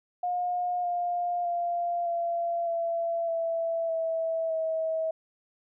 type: tone with pitch steps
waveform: sine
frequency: 715 / 704.3 / 693.8 / 683.5 / 673.3 / 663.3 / 653.4 / 643.7 Hz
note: F5 / F5 / F5 / F5 / E5 / E5 / E5 / E5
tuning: +41 / +14 / -12 / -37 / +36 / +11 / -15 / -41 cents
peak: -26 dBFS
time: 0.23-5.11 s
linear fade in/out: 5 ms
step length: 610 ms
effects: none